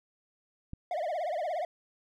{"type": "click", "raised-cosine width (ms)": 5, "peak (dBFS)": -27, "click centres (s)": 0.734}
{"type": "tone with vibrato", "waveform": "triangle", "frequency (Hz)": 660, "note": "E5", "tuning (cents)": 2, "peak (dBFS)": -28, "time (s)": [0.91, 1.65], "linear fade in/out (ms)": 2, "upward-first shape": "triangle", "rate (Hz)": 17, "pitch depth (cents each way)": 230}
{"effects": []}